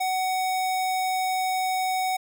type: tone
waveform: square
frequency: 748 Hz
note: F#5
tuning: 19 cents sharp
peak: -24 dBFS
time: 0-2.17 s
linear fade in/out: 10 ms
effects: none